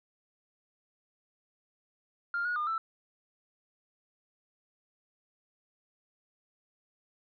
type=tone with pitch steps; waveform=sine; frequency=1399 / 1449 / 1212 / 1326 Hz; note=F6 / F#6 / D#6 / E6; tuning=+3 / -37 / -46 / +10 cents; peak=-28 dBFS; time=2.34-2.78 s; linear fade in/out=2 ms; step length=110 ms; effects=tanh soft clip ceiling -25 dBFS